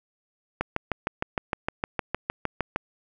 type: click train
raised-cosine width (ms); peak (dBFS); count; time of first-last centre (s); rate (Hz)
0.5; -10; 15; 0.61-2.761; 6.51
effects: none